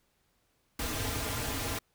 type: noise with comb filter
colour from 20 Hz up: pink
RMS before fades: -34 dBFS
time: 0.79-1.79 s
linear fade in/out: 5 ms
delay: 5.4 ms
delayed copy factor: -0.95
effects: pink hiss -73 dBFS RMS until 1.94 s